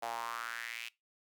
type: tone with high-pass filter sweep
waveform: sawtooth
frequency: 116.54 Hz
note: A#2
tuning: in tune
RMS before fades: -41 dBFS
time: 0.02-0.89 s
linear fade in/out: 10 ms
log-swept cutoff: 710 to 2700 Hz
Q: 4.1
effects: noise-tail reverb RT60 0.2 s tail -21 dB re dry

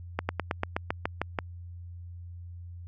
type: slowing click train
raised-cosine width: 0.5 ms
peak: -12 dBFS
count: 10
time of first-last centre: 0.19-1.388 s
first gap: 100 ms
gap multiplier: 1.07
effects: added 87 Hz sine -40 dBFS peak until 2.87 s

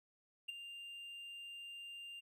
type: tone with ADSR envelope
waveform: triangle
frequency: 2794 Hz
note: F7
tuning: in tune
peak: -36 dBFS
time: 0.48-2.21 s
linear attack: 13 ms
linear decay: 13 ms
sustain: -10 dB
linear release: 23 ms
effects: none

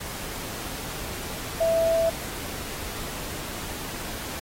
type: tone in noise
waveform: sine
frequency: 659.3 Hz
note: E5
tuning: in tune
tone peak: -19 dBFS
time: 1.6-2.1 s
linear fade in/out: 10 ms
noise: pink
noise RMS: -35 dBFS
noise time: 0-4.4 s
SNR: +13 dB
effects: AAC 48 kbps

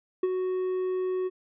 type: tone with ADSR envelope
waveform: triangle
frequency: 370 Hz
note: F#4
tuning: in tune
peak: -18 dBFS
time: 0.23-1.3 s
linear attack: 5 ms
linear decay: 35 ms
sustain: -6 dB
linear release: 33 ms
effects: resampled to 8000 Hz

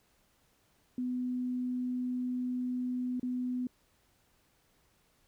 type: tone with dropouts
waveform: sine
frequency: 250 Hz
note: B3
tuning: 21 cents sharp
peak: -31 dBFS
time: 0.98-3.67 s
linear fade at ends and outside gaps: 2 ms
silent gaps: 3.197-3.23 s
effects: pink hiss -70 dBFS RMS until 5.27 s

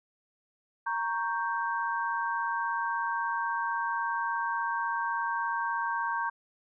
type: chord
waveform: sine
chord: G diminished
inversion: first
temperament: equal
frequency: 932.3 / 1108.7 / 1568 Hz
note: Bb5 / Db6 / G6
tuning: 0 / 0 / 0 cents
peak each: -31 / -34 / -33 dBFS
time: 0.86-6.3 s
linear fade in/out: 10 ms
effects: none

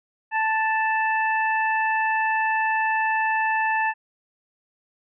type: harmonic tone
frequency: 880 Hz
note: A5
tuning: in tune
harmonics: 1 / 2 / 3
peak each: -22 / -24 / -30 dBFS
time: 0.31-3.94 s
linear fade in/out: 50 ms
effects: none

